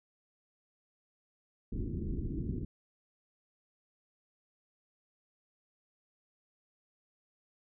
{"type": "low-pass noise", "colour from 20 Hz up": "pink", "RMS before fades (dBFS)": -36, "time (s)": [1.72, 2.65], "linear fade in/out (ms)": 5, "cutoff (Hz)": 360, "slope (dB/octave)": 48, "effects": []}